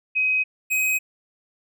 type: tone pair in turn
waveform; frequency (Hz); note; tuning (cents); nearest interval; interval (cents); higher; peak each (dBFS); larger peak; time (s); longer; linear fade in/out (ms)
sine / square; 2526 / 2526; D#7 / D#7; +26 / +26; unison; 0; neither; -18 / -20; first; 0.15-0.44 / 0.7-0.99; neither; 20
effects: none